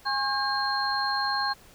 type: tone cluster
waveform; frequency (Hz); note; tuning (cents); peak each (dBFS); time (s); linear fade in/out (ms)
sine; 821 / 1079 / 1609 / 4213; G#5 / C#6 / G6 / C8; -20 / -47 / +45 / +11; -30; 0.05-1.54; 20
effects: pink hiss -54 dBFS RMS until 1.74 s